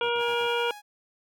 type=harmonic tone; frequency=474.2 Hz; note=A#4; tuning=30 cents sharp; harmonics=1 / 2 / 3 / 5 / 6 / 7; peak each=-27 / -30 / -32 / -34 / -35 / -35 dBFS; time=0.01-0.71 s; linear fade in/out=2 ms
type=tone bursts; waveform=5% pulse; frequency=77.78 Hz; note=D#2; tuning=in tune; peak=-35 dBFS; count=4; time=0.02-0.471 s; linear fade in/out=5 ms; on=73 ms; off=53 ms
type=tone with tremolo; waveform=sawtooth; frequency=830.6 Hz; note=G#5; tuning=in tune; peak=-35 dBFS; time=0.18-0.82 s; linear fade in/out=50 ms; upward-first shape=triangle; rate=10 Hz; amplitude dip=35%
effects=none